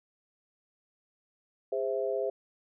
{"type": "chord", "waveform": "sine", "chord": "Ab augmented", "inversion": "none", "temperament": "equal with one note detuned", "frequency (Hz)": [407.5, 523.3, 659.3], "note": ["Ab4", "C5", "E5"], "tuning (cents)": [-33, 0, 0], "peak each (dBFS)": [-32, -32, -34], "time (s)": [1.72, 2.3], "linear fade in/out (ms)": 5, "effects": []}